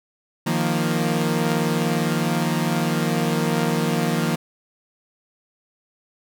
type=chord; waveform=sawtooth; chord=Eb suspended second; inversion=none; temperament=equal with one note detuned; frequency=155.56 / 175.42 / 233.1 Hz; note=Eb3 / F3 / Bb3; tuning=0 / +8 / 0 cents; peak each=-20 dBFS; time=0.46-4.36 s; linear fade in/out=10 ms; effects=none